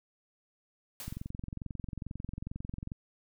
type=noise with exponential decay; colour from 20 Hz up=white; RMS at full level=-40 dBFS; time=1-1.3 s; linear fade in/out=1 ms; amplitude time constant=65 ms
type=click train; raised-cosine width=5 ms; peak=-26 dBFS; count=42; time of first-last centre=1.08-2.919 s; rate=22.3 Hz
effects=none